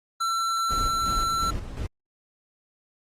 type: tone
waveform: square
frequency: 1345 Hz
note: E6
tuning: 34 cents sharp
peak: -24 dBFS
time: 0.2-1.51 s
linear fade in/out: 10 ms
type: noise with tremolo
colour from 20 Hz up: brown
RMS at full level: -30 dBFS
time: 0.7-1.87 s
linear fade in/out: 10 ms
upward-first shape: square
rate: 2.8 Hz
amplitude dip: 50%
effects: low-pass 10000 Hz 12 dB/octave + Opus 24 kbps